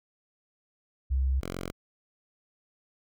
sine / 5% pulse tone pair in turn, 66 / 44.82 Hz, C2 / F1, +16 / +46 cents, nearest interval perfect fifth, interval 670 cents, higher first, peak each -23 dBFS, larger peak neither, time 1.1-1.41 / 1.41-1.72 s, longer neither, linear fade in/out 20 ms, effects none

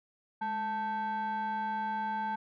sine tone with frequency modulation, 880 Hz, A5, in tune, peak -29 dBFS, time 0.41-2.36 s, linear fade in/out 10 ms, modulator 671 Hz, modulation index 0.63, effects tanh soft clip ceiling -29 dBFS

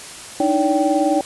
sine tone cluster, 297.8 / 317.2 / 570 / 779 Hz, D4 / D#4 / C#5 / G5, +24 / +33 / +48 / -11 cents, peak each -20 dBFS, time 0.4-1.21 s, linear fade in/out 2 ms, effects white hiss -35 dBFS RMS until 1.25 s + resampled to 24000 Hz

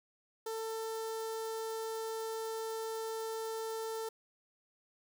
sawtooth tone with notch filter, 446 Hz, A4, 23 cents sharp, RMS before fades -39 dBFS, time 0.46-4.09 s, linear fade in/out 5 ms, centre 2400 Hz, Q 0.96, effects none

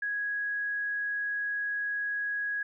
sine tone, 1661.2 Hz, G#6, in tune, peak -29 dBFS, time 0.02-2.63 s, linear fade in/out 5 ms, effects none

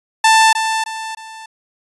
sawtooth tone with echo, 886 Hz, A5, 12 cents sharp, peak -4 dBFS, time 0.24-0.53 s, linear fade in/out 5 ms, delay 310 ms, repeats 3, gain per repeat -8 dB, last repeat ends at 1.46 s, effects resampled to 24000 Hz

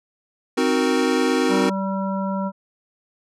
square chord, C half-diminished seventh, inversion none, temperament equal, 261.6 / 311.1 / 370 / 466.2 Hz, C4 / Eb4 / Gb4 / Bb4, 0 / 0 / 0 / 0 cents, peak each -22 / -25 / -24 / -24 dBFS, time 0.57-1.7 s, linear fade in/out 10 ms
harmonic tone, 193.4 Hz, G3, 23 cents flat, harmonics 1 / 3 / 5 / 7, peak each -23 / -29 / -29 / -35 dBFS, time 1.48-2.52 s, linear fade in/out 50 ms
effects low-pass 8000 Hz 12 dB/octave

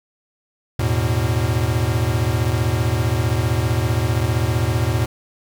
square chord, E suspended fourth, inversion none, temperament equal with one note detuned, 82.41 / 108.11 / 123.47 Hz, E2 / A2 / B2, 0 / -30 / 0 cents, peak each -24 / -21 / -22 dBFS, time 0.79-5.06 s, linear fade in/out 5 ms, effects 8-bit

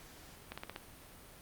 slowing click train, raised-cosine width 0.3 ms, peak -25 dBFS, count 5, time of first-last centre 0.52-0.761 s, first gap 56 ms, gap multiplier 1.05, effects pink hiss -55 dBFS RMS until 1.41 s + Opus 48 kbps

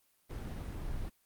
brown noise, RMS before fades -39 dBFS, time 0.29-1.1 s, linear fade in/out 20 ms, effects white hiss -72 dBFS RMS until 1.25 s + Opus 24 kbps

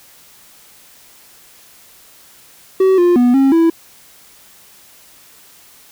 triangle tone with pitch steps, 379.6 / 351.6 / 244.8 / 270.7 / 330.4 Hz, F#4 / F4 / B3 / C#4 / E4, +44 / +12 / -15 / -41 / +4 cents, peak -6 dBFS, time 2.8-3.7 s, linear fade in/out 5 ms, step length 180 ms, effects white hiss -45 dBFS RMS until 5.91 s

